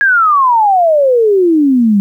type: exponential sweep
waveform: sine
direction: down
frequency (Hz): 1669 to 195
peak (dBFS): -6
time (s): 0.01-2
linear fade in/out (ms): 0
effects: 8-bit